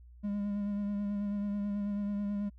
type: tone with vibrato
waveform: triangle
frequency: 203.7 Hz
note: G#3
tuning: 33 cents flat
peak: -29 dBFS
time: 0.23-2.5 s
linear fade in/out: 20 ms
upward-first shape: sine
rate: 9.2 Hz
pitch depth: 23 cents each way
effects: added 60 Hz sine -51 dBFS peak until 2.58 s